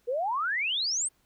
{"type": "exponential sweep", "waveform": "sine", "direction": "up", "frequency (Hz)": [460, 8900], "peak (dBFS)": -26, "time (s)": [0.07, 1.09], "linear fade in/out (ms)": 20, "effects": ["pink hiss -69 dBFS RMS until 1.25 s"]}